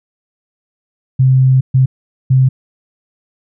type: tone bursts at uneven times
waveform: sine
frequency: 130.81 Hz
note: C3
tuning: in tune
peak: -6 dBFS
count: 3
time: 1.19-1.61 / 1.74-1.86 / 2.3-2.49 s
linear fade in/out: 10 ms
effects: none